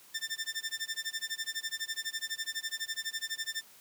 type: tone with tremolo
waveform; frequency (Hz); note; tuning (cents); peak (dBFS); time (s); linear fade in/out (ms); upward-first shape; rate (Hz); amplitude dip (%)
15% pulse; 1788; A6; +27; -25; 0.14-3.62; 10; sine; 12; 100
effects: white hiss -57 dBFS RMS until 3.8 s + high-pass 80 Hz 12 dB/octave